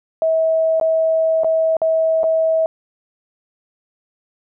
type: tone with dropouts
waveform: sine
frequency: 645 Hz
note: E5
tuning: 38 cents flat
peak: -13 dBFS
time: 0.22-2.66 s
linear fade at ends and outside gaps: 1 ms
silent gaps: 0.799-0.812 / 1.435-1.445 / 1.768-1.817 / 2.233-2.24 s
effects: none